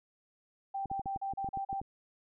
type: tone bursts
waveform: sine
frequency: 784 Hz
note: G5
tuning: in tune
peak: -33 dBFS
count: 7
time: 0.74-1.808 s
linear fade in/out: 10 ms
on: 120 ms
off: 38 ms
type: clicks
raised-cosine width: 3 ms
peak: -31 dBFS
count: 11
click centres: 0.857 / 0.915 / 0.995 / 1.059 / 1.162 / 1.336 / 1.445 / 1.488 / 1.573 / 1.729 / 1.815 s
effects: none